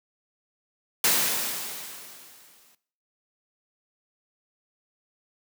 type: noise with exponential decay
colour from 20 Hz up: white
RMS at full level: -20 dBFS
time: 1.04-2.75 s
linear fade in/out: 2 ms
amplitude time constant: 370 ms
effects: noise-tail reverb RT60 0.5 s tail -17 dB re dry + high-pass 150 Hz 12 dB/octave